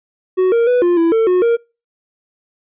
triangle tone with pitch steps, 371.4 / 465.6 / 493.6 / 350.7 / 332.8 / 448.8 / 363.4 / 466.8 Hz, F#4 / A#4 / B4 / F4 / E4 / A4 / F#4 / A#4, +7 / -2 / -1 / +7 / +17 / +34 / -31 / +2 cents, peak -8 dBFS, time 0.37-1.57 s, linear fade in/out 20 ms, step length 150 ms, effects noise-tail reverb RT60 0.3 s tail -26 dB re dry + resampled to 8000 Hz

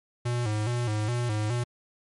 square tone with vibrato, 113.5 Hz, A#2, 46 cents flat, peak -26 dBFS, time 0.25-1.64 s, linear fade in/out 10 ms, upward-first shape square, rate 2.4 Hz, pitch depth 110 cents each way, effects MP3 48 kbps

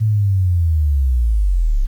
sine linear sweep, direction down, 111.2 to 30.87 Hz, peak -12 dBFS, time 0-1.87 s, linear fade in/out 20 ms, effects 8-bit

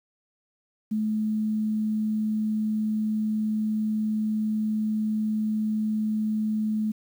sine tone, 215.4 Hz, A3, 37 cents flat, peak -23 dBFS, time 0.91-6.92 s, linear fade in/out 10 ms, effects 9-bit

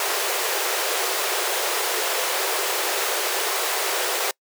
pink high-pass noise, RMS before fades -24 dBFS, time 0-4.31 s, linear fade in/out 2 ms, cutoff 360 Hz, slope 96 dB/octave, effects noise-tail reverb RT60 0.1 s tail -26 dB re dry

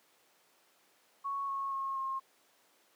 sine tone with pitch steps, 1108.7 / 1096 / 1083.4 / 1070.9 Hz, C#6 / C#6 / C#6 / C6, 0 / -20 / -40 / +40 cents, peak -33 dBFS, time 1.24-2.2 s, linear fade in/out 20 ms, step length 240 ms, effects pink hiss -67 dBFS RMS until 2.95 s + high-pass 400 Hz 12 dB/octave

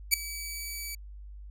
10% pulse tone with ADSR envelope, 2291 Hz, D7, 44 cents flat, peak -8 dBFS, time 0.11-0.95 s, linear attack 28 ms, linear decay 3 ms, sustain -19 dB, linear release 4 ms, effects added 50 Hz sine -42 dBFS peak until 1.5 s

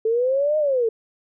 sine linear two-way sweep, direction up then down, 435.8 to 621 to 435.8 Hz, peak -17 dBFS, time 0.05-0.89 s, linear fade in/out 5 ms, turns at 0.58 s, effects none

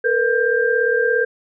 sine tone cluster, 452.4 / 489.7 / 1589 Hz, A4 / B4 / G6, +48 / -15 / +23 cents, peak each -19 dBFS, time 0.04-1.25 s, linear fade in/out 10 ms, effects none

